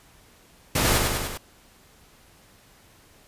pink noise with echo, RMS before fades -22 dBFS, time 0.75-0.98 s, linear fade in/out 5 ms, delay 99 ms, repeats 4, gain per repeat -3 dB, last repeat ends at 1.376 s, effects pink hiss -55 dBFS RMS until 3.27 s + resampled to 32000 Hz

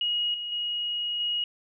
sine tone with level steps, 2890 Hz, F#7, 41 cents flat, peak -24 / -31 / -27 / -25 dBFS, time 0.01-1.44 s, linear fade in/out 2 ms, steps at 0.34 / 0.52 / 1.2 s, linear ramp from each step 2 ms, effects none

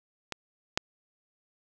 clicks, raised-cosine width 0.2 ms, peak -16 / -7 dBFS, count 2, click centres 0.323 / 0.775 s, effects none

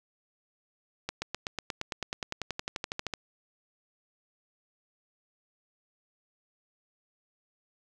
accelerating click train, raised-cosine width 0.2 ms, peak -15 dBFS, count 22, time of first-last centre 1.09-3.138 s, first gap 130 ms, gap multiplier 0.97, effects none

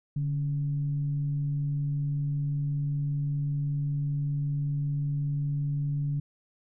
sine tone with frequency modulation, 144.6 Hz, D3, 27 cents flat, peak -26 dBFS, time 0.16-6.2 s, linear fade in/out 5 ms, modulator 132 Hz, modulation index 0.23, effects none

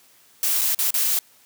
blue noise with dropouts, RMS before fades -21 dBFS, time 0.43-1.19 s, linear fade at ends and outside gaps 1 ms, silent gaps 0.611-0.615 / 0.747-0.789 / 0.906-0.941 s, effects white hiss -55 dBFS RMS until 1.45 s + high-pass 100 Hz 12 dB/octave

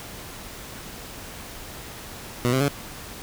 15% pulse tone with pitch steps, 122.1 / 131.62 / 141.89 Hz, B2 / C3 / C#3, -19 / +11 / +41 cents, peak -13 dBFS, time 2.45-2.684 s, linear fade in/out 0 ms, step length 78 ms, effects pink hiss -39 dBFS RMS until 3.22 s

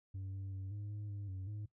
sine tone with pitch steps, 96.1 / 97.1 / 96 / 102.9 / 104.1 / 101.1 / 94.5 / 104.8 Hz, G2 / G2 / G2 / G#2 / G#2 / G#2 / F#2 / G#2, -34 / -16 / -36 / -16 / +5 / -46 / +37 / +16 cents, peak -38 dBFS, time 0.14-1.66 s, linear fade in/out 10 ms, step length 190 ms, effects noise-tail reverb RT60 0.1 s tail -18 dB re dry + tanh soft clip ceiling -40 dBFS

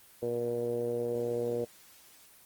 10% pulse tone with low-pass filter, 119.3 Hz, A#2, 41 cents sharp, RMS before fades -32 dBFS, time 0.22-1.65 s, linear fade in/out 10 ms, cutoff 490 Hz, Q 5.2, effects white hiss -57 dBFS RMS until 2.45 s + Opus 24 kbps

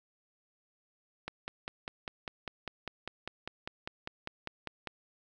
click train, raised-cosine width 0.3 ms, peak -21 dBFS, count 19, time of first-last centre 1.28-4.873 s, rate 5.01 Hz, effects none

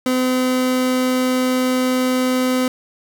30% pulse tone, 255.1 Hz, C4, 44 cents flat, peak -13 dBFS, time 0.06-2.68 s, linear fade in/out 2 ms, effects none

